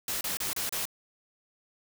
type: noise bursts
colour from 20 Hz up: white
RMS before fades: -32 dBFS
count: 5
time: 0.08-0.854 s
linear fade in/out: 2 ms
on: 130 ms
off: 31 ms
effects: none